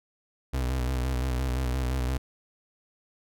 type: tone with vibrato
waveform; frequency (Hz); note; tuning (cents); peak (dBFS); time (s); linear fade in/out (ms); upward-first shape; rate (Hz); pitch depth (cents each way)
35% pulse; 63.6; C2; -48; -24; 0.53-2.18; 10; square; 5.8; 49
effects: none